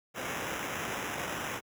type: noise with sample-and-hold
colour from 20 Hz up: violet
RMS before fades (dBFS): -36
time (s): 0.14-1.61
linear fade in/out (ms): 50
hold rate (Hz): 4410
effects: high-pass 80 Hz 12 dB/octave